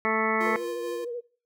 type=harmonic tone; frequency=220 Hz; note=A3; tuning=in tune; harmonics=1 / 2 / 3 / 4 / 5 / 6 / 8 / 9 / 10; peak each=-32 / -29 / -33 / -32 / -31 / -31 / -35 / -31 / -32 dBFS; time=0.05-0.56 s; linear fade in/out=0 ms
type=tone with tremolo; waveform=square; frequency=349.2 Hz; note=F4; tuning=in tune; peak=-33 dBFS; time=0.4-1.05 s; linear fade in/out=10 ms; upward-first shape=sine; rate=4.5 Hz; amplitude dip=35%
type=tone with vibrato; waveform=sine; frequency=478.6 Hz; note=A#4; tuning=46 cents sharp; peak=-31 dBFS; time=0.45-1.21 s; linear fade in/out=20 ms; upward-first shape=sine; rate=13 Hz; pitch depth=49 cents each way
effects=noise-tail reverb RT60 0.4 s tail -21 dB re dry